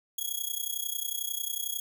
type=tone with amplitude modulation; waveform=5% pulse; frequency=3322 Hz; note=G#7; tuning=in tune; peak=-19 dBFS; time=0.18-1.8 s; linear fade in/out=5 ms; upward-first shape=sine; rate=31.1 Hz; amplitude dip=85%; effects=none